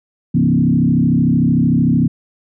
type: tone with frequency modulation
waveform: sine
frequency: 201.6 Hz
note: G3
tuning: 49 cents sharp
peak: -10 dBFS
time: 0.34-2.08 s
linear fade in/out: 10 ms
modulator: 33.3 Hz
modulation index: 2.2
effects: none